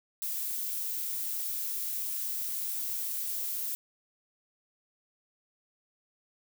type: noise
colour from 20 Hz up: violet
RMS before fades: -34 dBFS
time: 0.22-3.75 s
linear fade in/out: 0 ms
effects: none